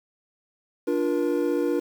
triangle chord, Bb major, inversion first, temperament equal with one note detuned, 293.7 / 349.2 / 476.2 Hz, D4 / F4 / Bb4, 0 / 0 / +37 cents, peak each -24 dBFS, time 0.87-1.8 s, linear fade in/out 10 ms, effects 8-bit

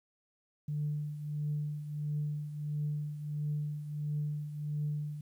sine tone with tremolo, 148.8 Hz, D3, 23 cents sharp, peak -29 dBFS, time 0.68-5.21 s, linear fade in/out 5 ms, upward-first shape triangle, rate 1.5 Hz, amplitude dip 70%, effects tanh soft clip ceiling -26 dBFS + 11-bit

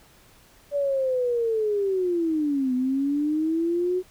sine linear two-way sweep, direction down then up, 580 to 250 to 371.1 Hz, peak -21 dBFS, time 0.71-4.03 s, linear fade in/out 50 ms, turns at 2.74 s, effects pink hiss -55 dBFS RMS until 4.1 s

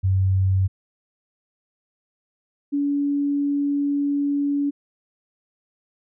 sine tone pair in turn, 95.1 / 285 Hz, F#2 / C#4, +48 / +48 cents, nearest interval octave + perfect fifth, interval 1900 cents, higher second, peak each -16 / -19 dBFS, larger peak first, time 0.03-0.68 / 2.72-4.71 s, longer second, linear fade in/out 20 ms, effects none

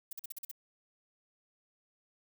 violet noise bursts, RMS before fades -41 dBFS, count 7, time 0.11-0.514 s, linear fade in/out 5 ms, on 20 ms, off 44 ms, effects none

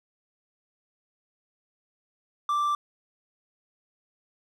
triangle tone, 1174.7 Hz, D6, in tune, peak -21 dBFS, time 2.49-2.75 s, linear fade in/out 2 ms, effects none

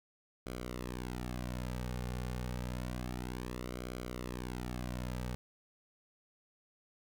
sawtooth tone with flanger, 61.74 Hz, B1, in tune, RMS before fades -40 dBFS, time 0.46-5.35 s, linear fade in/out 0 ms, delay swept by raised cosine 1.1 to 3.1 ms, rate 0.29 Hz, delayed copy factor -0.75, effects none

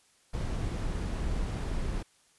brown noise, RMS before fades -32 dBFS, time 0.33-2.03 s, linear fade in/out 10 ms, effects white hiss -65 dBFS RMS until 2.38 s + resampled to 24000 Hz

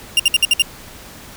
40% pulse tone bursts, 2798 Hz, F7, 3 cents sharp, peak -8 dBFS, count 6, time 0.17-0.621 s, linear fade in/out 2 ms, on 26 ms, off 59 ms, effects pink hiss -38 dBFS RMS until 1.36 s

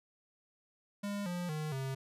square tone with pitch steps, 202.9 / 176.63 / 153.77 / 133.86 Hz, G#3 / F3 / D#3 / C3, -40 / +20 / -20 / +40 cents, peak -36 dBFS, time 1.03-1.95 s, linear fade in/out 10 ms, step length 230 ms, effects resampled to 32000 Hz

